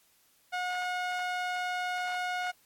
sawtooth tone with band-pass filter, 724 Hz, F#5, 38 cents flat, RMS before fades -33 dBFS, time 0.52-2.52 s, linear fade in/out 20 ms, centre 1500 Hz, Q 0.69, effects white hiss -66 dBFS RMS until 2.65 s + AAC 64 kbps

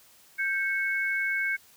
sine tone pair together, 1572 / 2203 Hz, G6 / C#7, +4 / -11 cents, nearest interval tritone, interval 585 cents, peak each -28 dBFS, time 0.38-1.57 s, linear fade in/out 20 ms, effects white hiss -57 dBFS RMS until 1.76 s

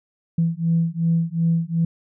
sine beating tone pair, 164.81 / 167.51 Hz, E3 / E3, 0 / +28 cents, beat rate 2.7 Hz, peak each -20 dBFS, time 0.38-1.85 s, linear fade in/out 5 ms, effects tanh soft clip ceiling -10 dBFS

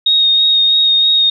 sine tone with vibrato, 3729 Hz, A#7, in tune, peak -8 dBFS, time 0.06-1.3 s, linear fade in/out 5 ms, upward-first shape sine, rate 3.1 Hz, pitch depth 14 cents each way, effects none

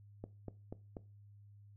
click train, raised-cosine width 2 ms, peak -30 dBFS, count 4, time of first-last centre 0.24-0.968 s, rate 4.12 Hz, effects noise-tail reverb RT60 0.3 s tail -18 dB re dry + added 102 Hz sine -56 dBFS peak until 1.76 s

